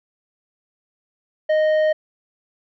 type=tone with tanh clipping; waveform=sine; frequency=620 Hz; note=D#5; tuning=6 cents flat; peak=-16 dBFS; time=1.49-1.93 s; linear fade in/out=10 ms; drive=8 dB; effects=none